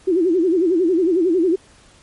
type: tone with vibrato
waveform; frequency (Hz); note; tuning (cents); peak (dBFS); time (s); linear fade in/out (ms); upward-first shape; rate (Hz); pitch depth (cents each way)
sine; 350; F4; +4; -13; 0.07-1.56; 10; sine; 11; 160
effects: pink hiss -50 dBFS RMS until 2.02 s + MP3 48 kbps